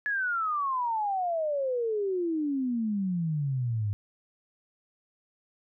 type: exponential sweep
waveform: sine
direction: down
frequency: 1716 to 99.5 Hz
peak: -26 dBFS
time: 0.06-3.93 s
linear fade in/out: 0 ms
effects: none